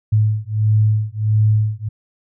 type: beating tone pair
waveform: sine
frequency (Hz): 106.7 / 108.2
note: G#2 / A2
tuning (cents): +47 / -29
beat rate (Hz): 1.5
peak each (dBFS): -16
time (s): 0.12-1.89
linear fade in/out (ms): 10
effects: none